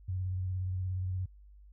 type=tone with vibrato; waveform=sine; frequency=92.5 Hz; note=F#2; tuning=in tune; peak=-31 dBFS; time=0.08-1.26 s; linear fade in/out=10 ms; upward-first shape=triangle; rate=17 Hz; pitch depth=39 cents each way; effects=added 50 Hz sine -52 dBFS peak until 1.72 s